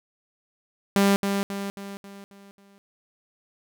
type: tone with echo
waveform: sawtooth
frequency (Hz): 198.6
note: G3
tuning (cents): +23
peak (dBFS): -13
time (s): 0.96-1.16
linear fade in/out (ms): 0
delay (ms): 270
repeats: 6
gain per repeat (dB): -6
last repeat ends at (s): 2.78
effects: none